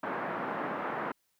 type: band-pass noise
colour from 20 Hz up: white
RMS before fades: -35 dBFS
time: 0.03-1.12 s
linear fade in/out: 5 ms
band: 160 to 1500 Hz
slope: 24 dB/octave
effects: white hiss -75 dBFS RMS until 1.39 s